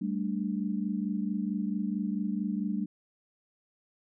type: chord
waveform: sine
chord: G suspended second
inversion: none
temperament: just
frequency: 196 / 220.5 / 294 Hz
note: G3 / A3 / D4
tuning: 0 / +4 / +2 cents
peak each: -31 / -33 / -36 dBFS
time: 0.01-2.86 s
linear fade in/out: 10 ms
effects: none